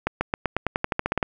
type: accelerating click train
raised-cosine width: 0.5 ms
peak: -7 dBFS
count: 14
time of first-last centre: 0.07-1.228 s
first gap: 140 ms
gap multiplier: 0.92
effects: none